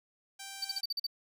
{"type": "tone", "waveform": "5% pulse", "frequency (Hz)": 784, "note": "G5", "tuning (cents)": 0, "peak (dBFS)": -31, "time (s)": [0.39, 0.81], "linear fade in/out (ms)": 10}
{"type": "tone bursts", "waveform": "triangle", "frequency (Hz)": 4610, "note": "D8", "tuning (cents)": -33, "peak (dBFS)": -30, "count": 7, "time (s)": [0.62, 1.067], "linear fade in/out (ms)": 5, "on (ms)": 27, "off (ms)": 43}
{"effects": []}